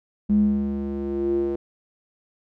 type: tone with band-pass filter sweep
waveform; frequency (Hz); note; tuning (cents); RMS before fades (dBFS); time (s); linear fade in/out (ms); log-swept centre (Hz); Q
square; 69.3; C#2; 0; -23; 0.29-1.56; 5; 200 to 390; 7.8
effects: none